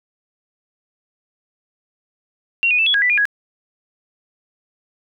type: tone with pitch steps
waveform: sine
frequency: 2748 / 2474 / 2647 / 3375 / 1642 / 1979 / 2425 / 1662 Hz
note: F7 / D#7 / E7 / G#7 / G#6 / B6 / D#7 / G#6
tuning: -29 / -10 / +7 / +27 / -20 / +3 / -45 / +1 cents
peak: -13 dBFS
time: 2.63-3.254 s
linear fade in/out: 0 ms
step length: 78 ms
effects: none